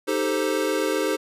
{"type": "chord", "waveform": "square", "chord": "A half-diminished seventh", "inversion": "second", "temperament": "equal", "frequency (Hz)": [311.1, 392, 440, 523.3], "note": ["Eb4", "G4", "A4", "C5"], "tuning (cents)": [0, 0, 0, 0], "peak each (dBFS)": -28, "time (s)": [0.07, 1.17], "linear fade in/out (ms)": 20, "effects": ["resampled to 32000 Hz"]}